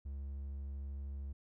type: tone with vibrato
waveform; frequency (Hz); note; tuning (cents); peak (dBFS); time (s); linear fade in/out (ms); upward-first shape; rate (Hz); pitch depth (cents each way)
triangle; 69.3; C#2; 0; -38; 0.05-1.33; 10; triangle; 13; 10
effects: none